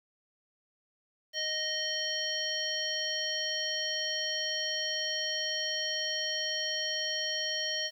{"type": "harmonic tone", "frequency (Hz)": 621, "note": "D#5", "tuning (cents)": -3, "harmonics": [1, 3, 5, 7, 9], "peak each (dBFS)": [-40, -37, -35, -38, -36], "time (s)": [1.33, 7.91], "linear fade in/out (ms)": 50, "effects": ["10-bit"]}